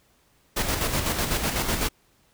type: noise with tremolo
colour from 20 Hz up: pink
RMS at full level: -24 dBFS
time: 0.56-1.89 s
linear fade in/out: 10 ms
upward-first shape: square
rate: 8 Hz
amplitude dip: 45%
effects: pink hiss -63 dBFS RMS until 2.33 s